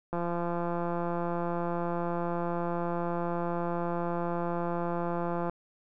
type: click train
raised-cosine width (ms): 1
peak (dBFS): -19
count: 924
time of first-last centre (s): 0.13-5.496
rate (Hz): 172
effects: none